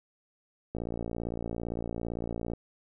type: click train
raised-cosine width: 2 ms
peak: -21 dBFS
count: 104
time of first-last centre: 0.75-2.535 s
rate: 57.7 Hz
effects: none